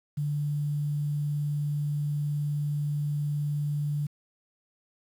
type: tone with quantisation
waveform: sine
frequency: 146.83 Hz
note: D3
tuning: in tune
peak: -26 dBFS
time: 0.17-4.07 s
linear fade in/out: 10 ms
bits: 9
effects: none